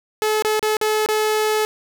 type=tone with dropouts; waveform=sawtooth; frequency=430 Hz; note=A4; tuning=40 cents flat; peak=-13 dBFS; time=0.22-1.65 s; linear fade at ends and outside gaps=0 ms; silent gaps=0.423-0.448 / 0.594-0.628 / 0.768-0.813 / 1.061-1.088 s; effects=none